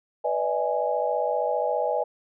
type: chord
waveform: sine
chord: E dominant seventh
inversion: second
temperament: equal with one note detuned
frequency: 493.9 / 587.3 / 642.3 / 830.6 Hz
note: B4 / D5 / E5 / G#5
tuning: 0 / 0 / -45 / 0 cents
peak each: -28 dBFS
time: 0.24-2.04 s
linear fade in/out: 10 ms
effects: none